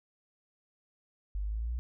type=exponential sweep; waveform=sine; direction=up; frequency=48.29 to 62 Hz; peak=-31 dBFS; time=1.35-1.79 s; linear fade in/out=0 ms; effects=none